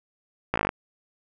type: slowing click train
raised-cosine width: 0.5 ms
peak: -8 dBFS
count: 9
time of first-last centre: 0.54-0.691 s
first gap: 17 ms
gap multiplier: 1.03
effects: none